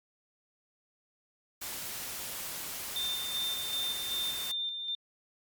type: noise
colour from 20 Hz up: white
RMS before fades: -39 dBFS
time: 1.61-4.52 s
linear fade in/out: 10 ms
type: tone with tremolo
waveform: sine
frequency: 3595 Hz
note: A7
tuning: 36 cents sharp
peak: -31 dBFS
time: 2.96-4.95 s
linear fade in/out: 2 ms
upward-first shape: square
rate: 2.6 Hz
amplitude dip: 40%
effects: Opus 48 kbps